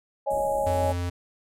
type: chord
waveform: sine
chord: C# suspended second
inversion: none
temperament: equal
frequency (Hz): 554.4 / 622.3 / 830.6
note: C#5 / D#5 / G#5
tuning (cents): 0 / 0 / 0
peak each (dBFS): -26 / -29 / -27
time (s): 0.26-0.93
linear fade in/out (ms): 20
type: band-stop noise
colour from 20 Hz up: pink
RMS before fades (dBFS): -40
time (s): 0.3-0.93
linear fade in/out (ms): 10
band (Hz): 530 to 6900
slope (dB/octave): 96
type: tone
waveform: square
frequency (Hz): 88.1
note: F2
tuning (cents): +16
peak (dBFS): -27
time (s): 0.66-1.1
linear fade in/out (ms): 10
effects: low-pass 12000 Hz 12 dB/octave